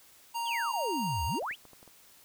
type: tone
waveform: square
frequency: 932.3 Hz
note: A#5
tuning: in tune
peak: -32 dBFS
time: 0.34-1.4 s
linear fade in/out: 20 ms
type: exponential two-way sweep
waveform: sine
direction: down then up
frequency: 3607 to 71.3 to 3607 Hz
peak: -32 dBFS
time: 0.45-1.56 s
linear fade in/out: 50 ms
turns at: 1.25 s
type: clicks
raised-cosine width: 1 ms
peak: -39 dBFS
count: 8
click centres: 1.292 / 1.35 / 1.425 / 1.511 / 1.653 / 1.733 / 1.829 / 1.877 s
effects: white hiss -58 dBFS RMS until 2.24 s